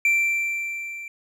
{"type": "tone with level ramp", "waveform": "triangle", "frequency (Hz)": 2349, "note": "D7", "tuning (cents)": 0, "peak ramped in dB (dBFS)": [-14, -32], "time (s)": [0.05, 1.08], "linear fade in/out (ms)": 2, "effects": []}